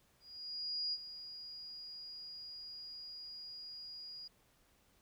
sine tone with ADSR envelope, 4872 Hz, D#8, 37 cents flat, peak -34 dBFS, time 0.2-4.28 s, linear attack 730 ms, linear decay 42 ms, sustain -12 dB, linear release 9 ms, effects pink hiss -71 dBFS RMS until 5.01 s

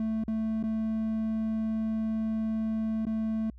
triangle tone with dropouts, 220.6 Hz, A3, 5 cents sharp, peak -25 dBFS, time 0-3.5 s, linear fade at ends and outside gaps 2 ms, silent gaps 0.238-0.28 / 0.628-0.637 / 3.053-3.067 s, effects added 60 Hz sine -46 dBFS peak until 3.58 s

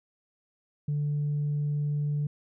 sine tone, 146.83 Hz, D3, in tune, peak -24 dBFS, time 0.88-2.27 s, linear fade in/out 5 ms, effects tanh soft clip ceiling -23 dBFS

